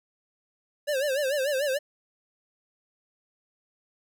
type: tone with vibrato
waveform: square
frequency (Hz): 556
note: C#5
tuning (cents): +5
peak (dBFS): -25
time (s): 0.87-1.79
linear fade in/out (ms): 20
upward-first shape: sine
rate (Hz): 6.8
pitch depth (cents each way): 130
effects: none